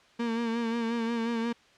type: tone with vibrato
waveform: 35% pulse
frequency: 231.2 Hz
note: A#3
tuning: 14 cents flat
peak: -26 dBFS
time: 0.19-1.53 s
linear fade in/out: 10 ms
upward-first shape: sine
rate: 5.6 Hz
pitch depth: 41 cents each way
effects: white hiss -59 dBFS RMS until 1.77 s + low-pass 4000 Hz 12 dB/octave